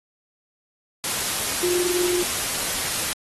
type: tone in noise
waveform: sine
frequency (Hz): 355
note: F4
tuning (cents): +28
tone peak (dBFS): -22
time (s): 1.63-2.23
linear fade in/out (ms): 0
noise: white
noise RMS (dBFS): -25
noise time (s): 1.04-3.13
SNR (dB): 0
effects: AAC 32 kbps